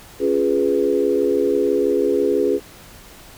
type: chord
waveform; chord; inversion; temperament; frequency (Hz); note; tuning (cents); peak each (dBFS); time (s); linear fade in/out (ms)
sine; C# dominant seventh; none; equal; 277.2 / 349.2 / 415.3 / 493.9; C#4 / E#4 / G#4 / B4; 0 / 0 / 0 / 0; -23 / -22 / -18 / -22; 0.19-2.6; 50
effects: pink hiss -43 dBFS RMS until 3.37 s